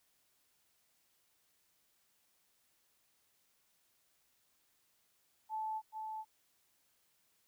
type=tone with echo; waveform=sine; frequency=872 Hz; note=A5; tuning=16 cents flat; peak=-36 dBFS; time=5.49-5.82 s; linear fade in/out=50 ms; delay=430 ms; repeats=1; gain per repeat=-4 dB; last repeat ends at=6.25 s; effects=white hiss -75 dBFS RMS until 7.47 s